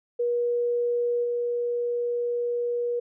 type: tone with level steps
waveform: sine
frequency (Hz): 480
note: B4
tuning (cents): -49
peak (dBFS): -22 / -24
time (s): 0.19-3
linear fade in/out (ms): 10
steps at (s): 1.23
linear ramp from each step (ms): 20
effects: none